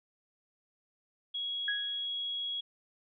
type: tone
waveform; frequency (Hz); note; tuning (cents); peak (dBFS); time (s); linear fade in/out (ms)
sine; 3322; G#7; 0; -33; 1.34-2.61; 10
type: tone with exponential decay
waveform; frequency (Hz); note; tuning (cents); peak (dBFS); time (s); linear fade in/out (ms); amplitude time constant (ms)
sine; 1659; G#6; -2; -28; 1.68-2.06; 2; 81
effects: none